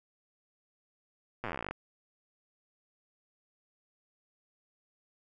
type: slowing click train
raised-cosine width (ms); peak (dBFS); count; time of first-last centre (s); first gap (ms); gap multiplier
0.5; -21; 20; 1.44-1.71; 8; 1.06
effects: none